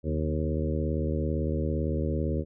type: harmonic tone with a mistuned harmonic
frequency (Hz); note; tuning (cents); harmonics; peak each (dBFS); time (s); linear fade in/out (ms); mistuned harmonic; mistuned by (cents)
77.78; D#2; 0; 1 / 2 / 3 / 4 / 5 / 6 / 7; -29 / -32 / -34 / -35 / -36 / -37 / -37; 0.03-2.45; 50; 2; -62
effects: none